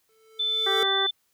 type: tone with exponential growth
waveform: square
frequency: 441.3 Hz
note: A4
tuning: 5 cents sharp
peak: -25 dBFS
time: 0.09-0.83 s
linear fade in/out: 1 ms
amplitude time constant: 160 ms
type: tone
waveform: sine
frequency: 3520 Hz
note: A7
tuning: in tune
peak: -23 dBFS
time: 0.39-1.11 s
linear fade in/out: 10 ms
type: harmonic tone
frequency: 390 Hz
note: G4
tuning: 9 cents flat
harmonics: 1 / 2 / 3 / 4 / 5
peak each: -29 / -31 / -31 / -31 / -34 dBFS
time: 0.66-1.07 s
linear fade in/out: 10 ms
effects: white hiss -70 dBFS RMS until 1.33 s